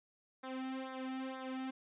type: tone with flanger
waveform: sawtooth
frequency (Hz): 261.6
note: C4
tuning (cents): 0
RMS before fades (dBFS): -42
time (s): 0.43-1.71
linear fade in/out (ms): 10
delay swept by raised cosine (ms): 0.34 to 2.04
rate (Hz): 2.1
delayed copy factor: -0.9
effects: resampled to 8000 Hz